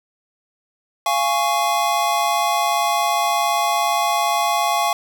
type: chord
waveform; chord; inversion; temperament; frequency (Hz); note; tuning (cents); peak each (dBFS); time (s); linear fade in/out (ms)
square; Db major; first; equal with one note detuned; 693.2 / 830.6 / 1108.7; F5 / Ab5 / Db6; -13 / 0 / 0; -22; 1.06-4.93; 2
effects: none